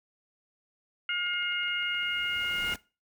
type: harmonic tone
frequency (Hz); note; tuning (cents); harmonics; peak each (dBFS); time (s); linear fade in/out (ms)
712; F5; +33; 2 / 3 / 4; -32 / -32 / -32; 1.09-2.74; 2
type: clicks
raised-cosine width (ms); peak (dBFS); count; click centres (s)
0.3; -35; 11; 1.266 / 1.336 / 1.426 / 1.523 / 1.633 / 1.681 / 1.827 / 1.947 / 2.031 / 2.404 / 2.447
type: noise with exponential growth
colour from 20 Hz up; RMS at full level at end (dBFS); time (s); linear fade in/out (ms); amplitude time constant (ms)
pink; -39; 1.28-2.76; 2; 320
effects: noise-tail reverb RT60 0.3 s tail -20 dB re dry